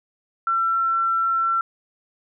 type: tone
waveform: sine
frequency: 1349 Hz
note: E6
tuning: 40 cents sharp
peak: -18 dBFS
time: 0.47-1.61 s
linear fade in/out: 2 ms
effects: none